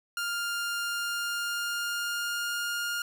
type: tone with pitch glide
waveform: sawtooth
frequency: 1402 to 1414.2 Hz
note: F6 to F6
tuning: +6 to +21 cents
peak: -26 dBFS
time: 0.17-3.02 s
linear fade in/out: 2 ms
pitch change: +15 cents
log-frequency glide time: 0.8-2.56 s
effects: none